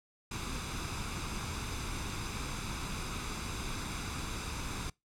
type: noise with comb filter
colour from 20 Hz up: pink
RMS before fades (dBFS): -38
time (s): 0.31-4.9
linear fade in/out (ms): 5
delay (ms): 0.81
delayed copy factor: +0.55
effects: noise-tail reverb RT60 0.2 s tail -24 dB re dry + low-pass 9000 Hz 12 dB/octave